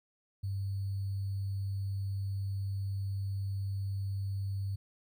sine tone with sample-and-hold, 98 Hz, G2, in tune, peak -32 dBFS, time 0.43-4.76 s, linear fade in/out 10 ms, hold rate 4410 Hz, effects none

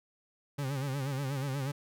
40% pulse tone with vibrato, 136.9 Hz, C#3, 21 cents flat, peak -31 dBFS, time 0.58-1.72 s, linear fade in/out 10 ms, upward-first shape sine, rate 8.3 Hz, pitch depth 95 cents each way, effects none

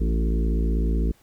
harmonic tone with a mistuned harmonic, 55.9 Hz, A1, 28 cents sharp, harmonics 1 / 3 / 4 / 5 / 6 / 7 / 8, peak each -20 / -30 / -32 / -34 / -36 / -37 / -38 dBFS, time 0-1.12 s, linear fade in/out 10 ms, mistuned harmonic 7, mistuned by -29 cents, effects pink hiss -59 dBFS RMS until 1.22 s

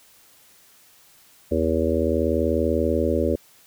harmonic tone, 80.4 Hz, E2, 43 cents flat, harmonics 1 / 3 / 4 / 5 / 6 / 7, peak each -26 / -26 / -26 / -26 / -26 / -26 dBFS, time 1.51-3.36 s, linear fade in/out 10 ms, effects white hiss -54 dBFS RMS until 3.66 s

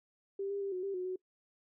sine tone with pitch steps, 394 / 400.7 / 394.8 / 366.4 / 393.9 / 364.9 / 370.4 Hz, G4 / G4 / G4 / F#4 / G4 / F#4 / F#4, +9 / +38 / +12 / -17 / +8 / -24 / +2 cents, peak -34 dBFS, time 0.39-1.16 s, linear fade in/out 5 ms, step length 110 ms, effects noise-tail reverb RT60 0.1 s tail -23 dB re dry

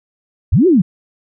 sine linear two-way sweep, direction up then down, 52.4 to 392 to 154.5 Hz, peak -7 dBFS, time 0.52-0.82 s, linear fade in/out 10 ms, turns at 0.67 s, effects none

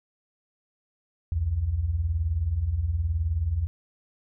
sine beating tone pair, 65.41 / 84.41 Hz, C2 / E2, 0 / +42 cents, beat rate 19 Hz, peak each -30 / -24 dBFS, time 1.32-3.67 s, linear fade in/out 0 ms, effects none

